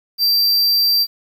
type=tone; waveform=square; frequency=4699 Hz; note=D8; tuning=in tune; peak=-13 dBFS; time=0.18-1.07 s; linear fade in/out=50 ms; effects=8-bit